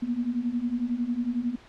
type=beating tone pair; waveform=sine; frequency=233.9 / 244.9 Hz; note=A#3 / B3; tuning=+6 / -14 cents; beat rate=11 Hz; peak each=-30 / -27 dBFS; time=0.02-1.56 s; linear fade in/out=10 ms; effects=pink hiss -52 dBFS RMS until 1.68 s + low-pass 4000 Hz 12 dB/octave